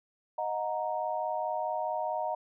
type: chord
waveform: sine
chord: D# minor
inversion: none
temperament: equal with one note detuned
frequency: 622.3 / 726.9 / 932.3 Hz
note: D#5 / F#5 / A#5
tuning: 0 / -31 / 0 cents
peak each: -34 dBFS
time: 0.38-2.35 s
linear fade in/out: 5 ms
effects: none